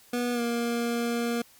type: tone with pitch glide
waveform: 25% pulse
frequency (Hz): 243 to 235.7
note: B3 to A#3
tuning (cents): -28 to +19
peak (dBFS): -22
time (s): 0.13-1.42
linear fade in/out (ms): 5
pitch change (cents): -53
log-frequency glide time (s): 0.33-0.41
effects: white hiss -56 dBFS RMS until 1.59 s + MP3 96 kbps